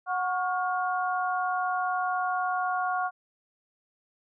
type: tone cluster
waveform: sine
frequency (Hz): 733 / 1109 / 1419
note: F#5 / C#6 / F6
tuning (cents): -16 / 0 / +27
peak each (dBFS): -28 / -31 / -32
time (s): 0.06-3.11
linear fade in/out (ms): 50
effects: none